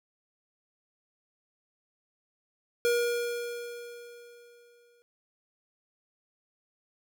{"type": "tone with exponential decay", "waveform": "square", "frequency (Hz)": 476.9, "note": "A#4", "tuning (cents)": 39, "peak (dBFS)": -23, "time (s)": [2.85, 5.02], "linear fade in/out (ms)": 0, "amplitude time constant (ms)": 470, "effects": []}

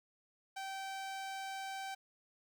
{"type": "tone with notch filter", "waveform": "sawtooth", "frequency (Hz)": 775, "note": "G5", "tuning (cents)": -20, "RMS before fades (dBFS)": -43, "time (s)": [0.56, 1.95], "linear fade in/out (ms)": 10, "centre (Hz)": 12000, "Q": 1.3, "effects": ["12-bit"]}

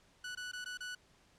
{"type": "tone with dropouts", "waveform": "sawtooth", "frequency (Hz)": 1480, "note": "F#6", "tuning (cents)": 0, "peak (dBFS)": -37, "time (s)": [0.24, 0.95], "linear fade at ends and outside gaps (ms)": 5, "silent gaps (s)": [[0.351, 0.372], [0.516, 0.532], [0.645, 0.658], [0.774, 0.805]], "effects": ["pink hiss -67 dBFS RMS until 1.38 s", "low-pass 8000 Hz 12 dB/octave"]}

